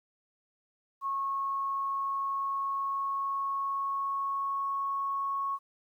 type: tone with pitch glide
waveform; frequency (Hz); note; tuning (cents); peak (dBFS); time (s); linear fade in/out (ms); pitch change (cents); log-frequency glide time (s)
sine; 1095 to 1102.6; C#6 to C#6; -22 to -10; -29; 1.01-5.59; 50; +12; 1.22-4.72
effects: 11-bit